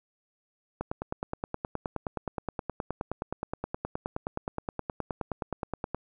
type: click train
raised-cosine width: 1 ms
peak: -17 dBFS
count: 50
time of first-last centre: 0.81-5.946 s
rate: 9.54 Hz
effects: none